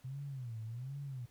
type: tone with vibrato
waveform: sine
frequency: 125.2 Hz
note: B2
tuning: 24 cents sharp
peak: -40 dBFS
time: 0.04-1.26 s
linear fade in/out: 10 ms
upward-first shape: sine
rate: 1.3 Hz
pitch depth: 220 cents each way
effects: pink hiss -68 dBFS RMS until 1.3 s